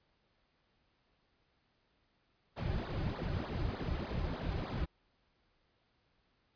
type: noise with flanger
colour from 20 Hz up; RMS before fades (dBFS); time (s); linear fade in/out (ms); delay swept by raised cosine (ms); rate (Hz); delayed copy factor
brown; -37; 2.56-4.86; 20; 0.35 to 4.45; 3.3; -0.95
effects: pink hiss -75 dBFS RMS until 6.55 s + resampled to 11025 Hz